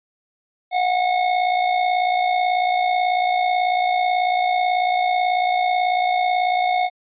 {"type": "tone with amplitude modulation", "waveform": "square", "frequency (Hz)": 728, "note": "F#5", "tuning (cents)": -28, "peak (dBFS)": -15, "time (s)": [0.71, 6.9], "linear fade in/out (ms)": 50, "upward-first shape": "sine", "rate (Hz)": 58.2, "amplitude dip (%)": 55, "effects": ["resampled to 8000 Hz"]}